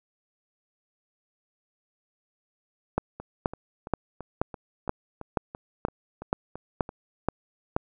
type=two click trains; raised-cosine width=1 ms; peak=-9 / -23 dBFS; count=11 / 12; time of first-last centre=2.98-7.765 / 3.2-6.891 s; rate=2.09 / 2.98 Hz; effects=none